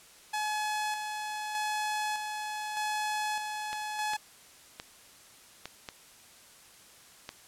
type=tone with tremolo; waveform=sawtooth; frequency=850 Hz; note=G#5; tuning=40 cents sharp; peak=-26 dBFS; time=0.33-4.17 s; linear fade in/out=10 ms; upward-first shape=square; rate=0.82 Hz; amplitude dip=40%
type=clicks; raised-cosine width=0.2 ms; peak=-21 dBFS; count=6; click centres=3.73 / 4.135 / 4.799 / 5.656 / 5.888 / 7.291 s
effects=white hiss -55 dBFS RMS until 7.47 s + low-pass 11000 Hz 12 dB/octave